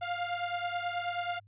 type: beating tone pair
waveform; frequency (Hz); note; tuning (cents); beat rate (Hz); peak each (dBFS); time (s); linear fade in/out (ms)
sawtooth; 698.5 / 707.8; F5 / F5; 0 / +23; 9.3; -30 / -32; 0.01-1.4; 20
effects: added 102 Hz sine -57 dBFS peak until 1.47 s + resampled to 8000 Hz